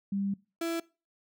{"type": "tone pair in turn", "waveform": ["sine", "35% pulse"], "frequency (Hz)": [198.1, 333.2], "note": ["G3", "E4"], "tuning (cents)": [18, 19], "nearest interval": "major sixth", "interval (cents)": 901, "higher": "second", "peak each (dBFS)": -28, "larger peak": "neither", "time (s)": [[0.12, 0.34], [0.61, 0.8]], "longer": "first", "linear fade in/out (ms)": 5, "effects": ["noise-tail reverb RT60 0.3 s tail -22 dB re dry"]}